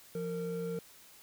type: tone pair together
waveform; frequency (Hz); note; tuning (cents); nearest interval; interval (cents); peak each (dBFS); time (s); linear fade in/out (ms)
triangle; 172.5 / 459.6; F3 / A#4; -21 / -25; octave + perfect fourth; 1696; -36 / -34; 0.15-0.79; 2
effects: white hiss -57 dBFS RMS until 1.22 s